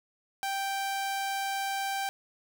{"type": "tone", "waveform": "sawtooth", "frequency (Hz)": 784, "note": "G5", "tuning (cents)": 0, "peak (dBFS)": -26, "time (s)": [0.43, 2.09], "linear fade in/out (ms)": 0, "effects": []}